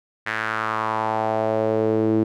sawtooth tone with band-pass filter sweep, 110 Hz, A2, in tune, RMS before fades -22 dBFS, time 0.26-2.24 s, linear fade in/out 10 ms, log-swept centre 1800 to 320 Hz, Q 3.2, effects none

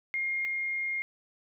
sine tone pair in turn, 2130 / 2130 Hz, C7 / C7, +30 / +30 cents, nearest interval unison, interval 0 cents, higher neither, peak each -28 / -29 dBFS, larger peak first, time 0.14-0.45 / 0.45-1.02 s, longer second, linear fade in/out 0 ms, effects none

